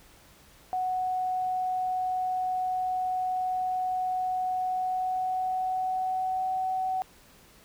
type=tone with pitch glide; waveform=sine; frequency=740 to 751.2 Hz; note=F#5 to F#5; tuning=0 to +26 cents; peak=-26 dBFS; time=0.73-7.02 s; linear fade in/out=0 ms; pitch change=+26 cents; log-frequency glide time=4.62-6.7 s; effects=pink hiss -56 dBFS RMS until 7.64 s